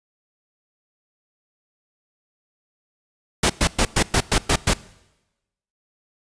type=noise bursts; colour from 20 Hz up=pink; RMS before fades=-17 dBFS; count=8; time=3.43-4.736 s; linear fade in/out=5 ms; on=67 ms; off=110 ms; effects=noise-tail reverb RT60 1.0 s tail -21 dB re dry + resampled to 22050 Hz